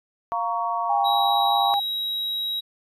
sine chord, Bb minor, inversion second, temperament just, 699.2 / 932.3 / 1118.8 Hz, F5 / Bb5 / Db6, +2 / 0 / +16 cents, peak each -27 dBFS, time 0.32-1.74 s, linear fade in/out 0 ms
sine tone with vibrato, 801 Hz, G5, 37 cents sharp, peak -20 dBFS, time 0.89-1.8 s, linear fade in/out 10 ms, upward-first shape square, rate 5 Hz, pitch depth 11 cents each way
triangle tone, 3840 Hz, B7, 49 cents flat, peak -23 dBFS, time 1.04-2.61 s, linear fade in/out 20 ms
effects resampled to 32000 Hz

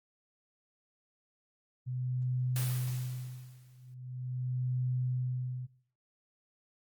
sine tone with tremolo, 126.3 Hz, B2, 39 cents sharp, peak -29 dBFS, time 1.86-5.67 s, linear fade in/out 20 ms, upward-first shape sine, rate 0.41 Hz, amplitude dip 95%
white noise with exponential decay, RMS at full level -37 dBFS, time 2.56-3.94 s, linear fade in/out 1 ms, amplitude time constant 300 ms
effects noise-tail reverb RT60 0.5 s tail -19 dB re dry + Opus 48 kbps

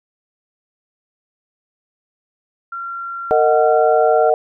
sine tone, 1373 Hz, F6, 30 cents flat, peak -24 dBFS, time 2.72-4.3 s, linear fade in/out 5 ms
sine chord, D# minor, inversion second, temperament equal with one note detuned, 457.9 / 622.3 / 740 Hz, A#4 / D#5 / F#5, -31 / 0 / 0 cents, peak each -15 dBFS, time 3.31-4.34 s, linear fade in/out 0 ms
effects none

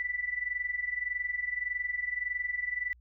sine tone with amplitude modulation, 1975.5 Hz, B6, in tune, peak -27 dBFS, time 0-2.93 s, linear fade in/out 0 ms, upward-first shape sine, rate 21.7 Hz, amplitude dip 80%, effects added 60 Hz sine -56 dBFS peak until 3 s

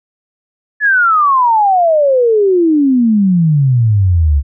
sine exponential sweep, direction down, 1738 to 67.6 Hz, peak -7 dBFS, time 0.8-4.43 s, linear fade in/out 50 ms, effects none

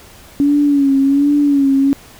sine tone with vibrato, 281.2 Hz, C#4, 25 cents sharp, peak -9 dBFS, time 0.4-1.93 s, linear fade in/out 0 ms, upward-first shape sine, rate 1.3 Hz, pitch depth 60 cents each way, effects pink hiss -41 dBFS RMS until 2.19 s

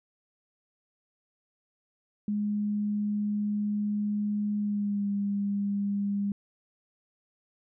sine tone with pitch glide, 207.7 to 201.4 Hz, G#3 to G3, 0 to +47 cents, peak -26 dBFS, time 2.28-6.32 s, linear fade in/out 2 ms, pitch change -53 cents, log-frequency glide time 4.58-5.09 s, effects none

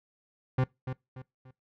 40% pulse tone with echo, 129.2 Hz, C3, 21 cents flat, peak -22 dBFS, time 0.58-0.64 s, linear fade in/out 5 ms, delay 290 ms, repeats 3, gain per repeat -9 dB, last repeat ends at 1.51 s, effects noise-tail reverb RT60 0.2 s tail -22 dB re dry + low-pass 2000 Hz 12 dB/octave

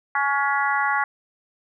harmonic tone with a mistuned harmonic, 280 Hz, C#4, 18 cents sharp, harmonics 3 / 4 / 5 / 6 / 7, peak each -24 / -25 / -26 / -27 / -27 dBFS, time 0.15-1.04 s, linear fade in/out 2 ms, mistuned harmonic 5, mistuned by +22 cents, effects none

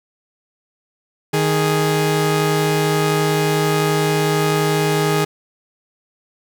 sawtooth tone pair together, 155.56 / 415.3 Hz, D#3 / G#4, 0 / 0 cents, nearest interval octave + perfect fourth, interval 1700 cents, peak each -14 dBFS, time 1.33-5.25 s, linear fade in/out 10 ms, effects none

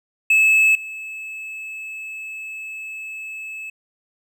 triangle tone with level steps, 2600 Hz, E7, 24 cents flat, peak -10 / -28 dBFS, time 0.3-3.7 s, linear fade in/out 5 ms, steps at 0.75 s, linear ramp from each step 2 ms, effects none

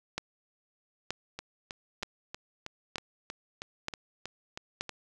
two click trains, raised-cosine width 0.2 ms, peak -15 / -21 dBFS, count 6 / 12, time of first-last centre 0.18-4.81 / 1.39-4.893 s, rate 1.08 / 3.14 Hz, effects none

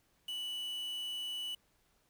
triangle tone with quantisation, 2960 Hz, F#7, in tune, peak -36 dBFS, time 0.28-1.55 s, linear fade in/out 5 ms, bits 8, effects pink hiss -73 dBFS RMS until 2.09 s

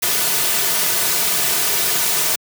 white noise with comb filter, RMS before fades -18 dBFS, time 0.02-2.36 s, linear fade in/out 10 ms, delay 3.7 ms, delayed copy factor -0.65, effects high-pass 150 Hz 12 dB/octave

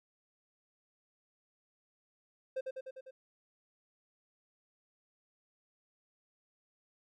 triangle tone with echo, 523.3 Hz, C5, in tune, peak -31 dBFS, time 2.56-2.61 s, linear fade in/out 10 ms, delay 100 ms, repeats 5, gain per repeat -3 dB, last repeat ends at 3.11 s, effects none

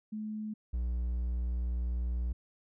sine / triangle tone pair in turn, 214.7 / 60.25 Hz, A3 / B1, -42 / -42 cents, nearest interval octave + minor seventh, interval 2200 cents, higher first, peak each -35 / -28 dBFS, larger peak second, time 0.12-0.54 / 0.73-2.33 s, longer second, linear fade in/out 10 ms, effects none

